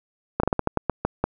slowing click train, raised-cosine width 1 ms, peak -6 dBFS, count 10, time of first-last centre 0.4-1.24 s, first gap 34 ms, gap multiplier 1.24, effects none

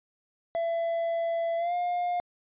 triangle tone with pitch glide, 670 to 708.6 Hz, E5 to F5, +28 to +25 cents, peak -24 dBFS, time 0.55-2.2 s, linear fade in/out 0 ms, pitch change +97 cents, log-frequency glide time 1.57-1.74 s, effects resampled to 8000 Hz

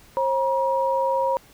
sine tone pair together, 536 / 955 Hz, C5 / A#5, +42 / +42 cents, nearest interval minor seventh, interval 1000 cents, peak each -22 dBFS, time 0.17-1.37 s, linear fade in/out 0 ms, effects pink hiss -52 dBFS RMS until 1.53 s

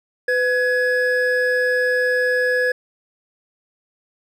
triangle tone pair together, 501 / 1685 Hz, B4 / G#6, +25 / +25 cents, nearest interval octave + major sixth, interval 2100 cents, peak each -17 dBFS, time 0.28-2.72 s, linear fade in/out 5 ms, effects none

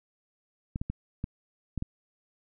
clicks, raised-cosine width 5 ms, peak -19 dBFS, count 6, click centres 0.759 / 0.815 / 0.9 / 1.241 / 1.777 / 1.824 s, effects none

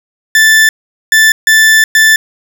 40% pulse tone bursts at uneven times, 1760 Hz, A6, in tune, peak -3 dBFS, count 4, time 0.35-0.69 / 1.12-1.32 / 1.47-1.84 / 1.95-2.16 s, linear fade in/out 2 ms, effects 7-bit

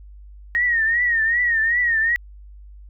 sine tone with vibrato, 1864.7 Hz, A#6, in tune, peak -16 dBFS, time 0.55-2.16 s, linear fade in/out 0 ms, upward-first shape triangle, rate 2.6 Hz, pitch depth 110 cents each way, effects added 50 Hz sine -39 dBFS peak until 2.89 s

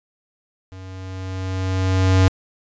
square tone with level ramp, 93.9 Hz, F#2, 26 cents sharp, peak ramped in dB -36 to -11 dBFS, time 0.72-2.28 s, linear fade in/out 0 ms, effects resampled to 16000 Hz

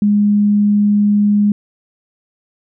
sine tone, 206.3 Hz, G#3, 11 cents flat, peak -9 dBFS, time 0.02-1.52 s, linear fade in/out 2 ms, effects none

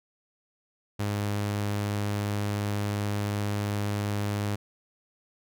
sawtooth tone, 102.8 Hz, G#2, 17 cents flat, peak -23 dBFS, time 0.99-4.56 s, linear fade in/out 10 ms, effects none

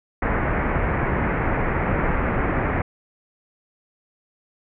pink low-pass noise, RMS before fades -22 dBFS, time 0.22-2.82 s, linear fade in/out 5 ms, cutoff 2200 Hz, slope 48 dB/octave, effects none

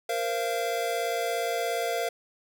square chord, Bb suspended second, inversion none, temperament equal with one note detuned, 466.2 / 523.3 / 684.5 Hz, Bb4 / C5 / F5, 0 / 0 / -35 cents, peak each -32 / -35 / -30 dBFS, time 0.09-2.09 s, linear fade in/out 5 ms, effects none

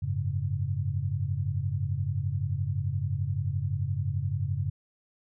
sine chord, F# suspended second, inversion none, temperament just, 92.5 / 104.06 / 138.75 Hz, F#2 / G#2 / C#3, 0 / +4 / +2 cents, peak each -31 dBFS, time 0.02-4.7 s, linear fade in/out 10 ms, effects none

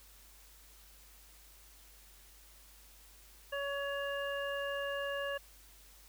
harmonic tone, 562 Hz, C#5, 24 cents sharp, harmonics 1 / 2 / 3 / 5, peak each -37 / -44 / -40 / -45 dBFS, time 3.52-5.38 s, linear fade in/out 10 ms, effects added 50 Hz sine -60 dBFS peak until 6.08 s + white hiss -60 dBFS RMS until 6.08 s

